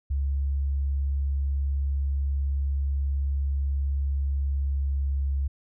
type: tone with pitch glide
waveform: sine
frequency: 69.3 to 68.82 Hz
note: C#2 to C#2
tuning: 0 to -12 cents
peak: -23 dBFS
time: 0.1-5.48 s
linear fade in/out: 10 ms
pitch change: -12 cents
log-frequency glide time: 4.36-5.31 s
effects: none